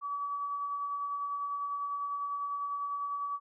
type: tone with tremolo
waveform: sine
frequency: 1143 Hz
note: D6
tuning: 47 cents flat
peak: -31 dBFS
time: 0.01-3.4 s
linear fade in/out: 50 ms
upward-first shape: sine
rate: 10 Hz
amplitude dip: 30%
effects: none